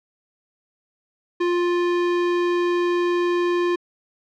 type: tone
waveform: square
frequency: 350.7 Hz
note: F4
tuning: 7 cents sharp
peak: -19 dBFS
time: 1.4-3.76 s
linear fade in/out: 10 ms
effects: low-pass 3000 Hz 12 dB/octave